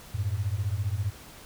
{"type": "beating tone pair", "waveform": "sine", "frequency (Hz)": [93, 108], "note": ["F#2", "A2"], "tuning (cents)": [9, -32], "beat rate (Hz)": 15, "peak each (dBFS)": -29, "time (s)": [0.14, 1.11], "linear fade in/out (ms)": 10, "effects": ["pink hiss -48 dBFS RMS until 1.45 s"]}